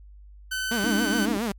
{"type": "tone", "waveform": "sawtooth", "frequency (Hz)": 1519, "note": "F#6", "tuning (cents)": 45, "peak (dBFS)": -23, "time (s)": [0.51, 1.26], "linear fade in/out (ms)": 10}
{"type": "tone with vibrato", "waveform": "sawtooth", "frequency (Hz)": 217.3, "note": "A3", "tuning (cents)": -21, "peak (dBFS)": -21, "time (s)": [0.71, 1.52], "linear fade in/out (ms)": 5, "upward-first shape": "sine", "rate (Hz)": 7.2, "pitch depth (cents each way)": 180}
{"type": "chord", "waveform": "sine", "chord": "Ab suspended fourth", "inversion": "none", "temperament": "equal", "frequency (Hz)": [207.7, 277.2, 311.1], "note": ["Ab3", "Db4", "Eb4"], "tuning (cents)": [0, 0, 0], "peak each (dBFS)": -29, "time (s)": [0.84, 1.37], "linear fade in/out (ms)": 0}
{"effects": ["added 50 Hz sine -44 dBFS peak until 1.58 s", "MP3 96 kbps"]}